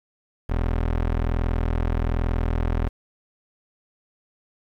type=tone; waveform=25% pulse; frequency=41.2 Hz; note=E1; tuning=in tune; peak=-17 dBFS; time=0.49-2.89 s; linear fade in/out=10 ms; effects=low-pass 2000 Hz 12 dB/octave + 8-bit